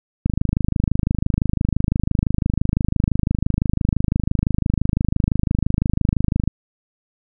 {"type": "click train", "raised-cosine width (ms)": 5, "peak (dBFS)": -5, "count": 162, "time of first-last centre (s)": [0.26, 6.476], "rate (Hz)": 25.9, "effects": []}